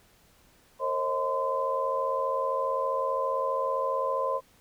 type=tone cluster; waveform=sine; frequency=461.8 / 537 / 629 / 1025 Hz; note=A#4 / C5 / D#5 / C6; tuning=-16 / +45 / +19 / -36 cents; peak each=-36 / -29 / -35 / -29 dBFS; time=0.79-4.41 s; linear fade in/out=50 ms; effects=pink hiss -61 dBFS RMS until 4.6 s